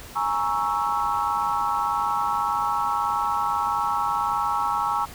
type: chord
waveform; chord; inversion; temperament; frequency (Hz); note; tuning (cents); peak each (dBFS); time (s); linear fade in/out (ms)
sine; A# half-diminished seventh; third; equal; 830.6 / 932.3 / 1108.7 / 1318.5; G#5 / A#5 / C#6 / E6; 0 / 0 / 0 / 0; -27; 0.15-5.06; 20
effects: pink hiss -42 dBFS RMS until 5.14 s